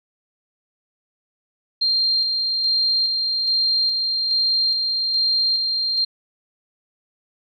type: tone with tremolo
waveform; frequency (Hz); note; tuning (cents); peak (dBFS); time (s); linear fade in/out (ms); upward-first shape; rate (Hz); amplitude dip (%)
sine; 4186; C8; 0; -16; 1.81-6.05; 10; square; 1.2; 30
effects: none